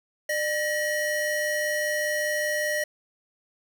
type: tone pair together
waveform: square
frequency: 601 / 1908.1 Hz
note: D5 / A#6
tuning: +40 / +40 cents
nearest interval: octave + minor sixth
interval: 2000 cents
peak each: -28 dBFS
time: 0.29-2.84 s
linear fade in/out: 5 ms
effects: 8-bit